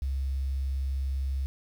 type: tone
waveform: sine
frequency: 67.5 Hz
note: C#2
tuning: 45 cents flat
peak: -26 dBFS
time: 0.02-1.46 s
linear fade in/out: 0 ms
effects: tanh soft clip ceiling -22 dBFS + 9-bit